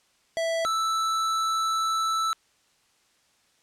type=tone pair in turn; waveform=square; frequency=659.3 / 1318.6 Hz; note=E5 / E6; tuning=0 / 0 cents; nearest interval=octave; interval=1200 cents; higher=second; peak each=-25 / -24 dBFS; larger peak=second; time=0.37-0.65 / 0.65-2.33 s; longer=second; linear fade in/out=0 ms; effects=white hiss -65 dBFS RMS until 3.62 s + low-pass 8000 Hz 12 dB/octave